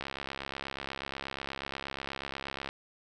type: click train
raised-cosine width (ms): 0.3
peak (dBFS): -20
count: 184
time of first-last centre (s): 0.01-2.689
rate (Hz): 68.3
effects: none